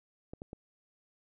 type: clicks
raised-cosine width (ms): 2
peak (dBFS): -29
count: 3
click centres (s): 0.335 / 0.419 / 0.531
effects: none